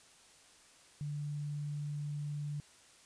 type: tone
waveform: sine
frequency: 146.83 Hz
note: D3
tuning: in tune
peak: -36 dBFS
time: 1.01-2.6 s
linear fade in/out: 0 ms
effects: white hiss -61 dBFS RMS until 3.05 s + resampled to 22050 Hz